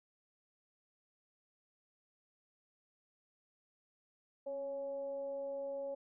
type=tone with frequency modulation; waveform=sine; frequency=554.4 Hz; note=C#5; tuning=in tune; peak=-38 dBFS; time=4.46-5.95 s; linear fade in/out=10 ms; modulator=284 Hz; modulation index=0.3; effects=none